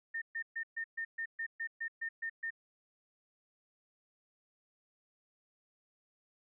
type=tone bursts; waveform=sine; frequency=1820 Hz; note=A#6; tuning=42 cents flat; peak=-35 dBFS; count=12; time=0.14-2.506 s; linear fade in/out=10 ms; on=78 ms; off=130 ms; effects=none